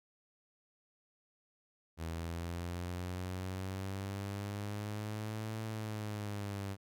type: linear two-way sweep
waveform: sawtooth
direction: up then down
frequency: 81.4 to 110.6 to 97.7 Hz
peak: -34 dBFS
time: 1.97-6.77 s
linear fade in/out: 50 ms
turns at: 5.63 s
effects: none